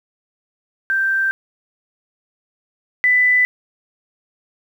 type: tone pair in turn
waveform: sine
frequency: 1568 / 1993.3 Hz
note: G6 / B6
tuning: 0 / +16 cents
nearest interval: major third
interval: 416 cents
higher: second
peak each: -15 / -11 dBFS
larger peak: second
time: 0.9-1.31 / 3.04-3.45 s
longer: neither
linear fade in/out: 0 ms
effects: 8-bit